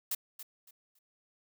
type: noise with echo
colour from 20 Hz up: blue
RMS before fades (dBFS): -33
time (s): 0.11-0.15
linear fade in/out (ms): 5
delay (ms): 280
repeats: 3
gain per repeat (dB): -12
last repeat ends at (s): 0.99
effects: none